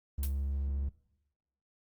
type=tone with vibrato; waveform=triangle; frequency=69.3 Hz; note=C#2; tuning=in tune; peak=-29 dBFS; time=0.18-0.89 s; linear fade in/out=5 ms; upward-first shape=triangle; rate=14 Hz; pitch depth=8 cents each way
type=noise with exponential decay; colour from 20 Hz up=blue; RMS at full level=-35 dBFS; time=0.23-0.35 s; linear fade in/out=1 ms; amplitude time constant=25 ms
effects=noise-tail reverb RT60 0.9 s tail -20 dB re dry + Opus 24 kbps